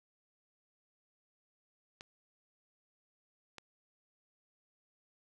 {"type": "clicks", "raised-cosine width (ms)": 0.2, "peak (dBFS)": -29, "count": 2, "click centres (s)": [2.009, 3.583], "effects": []}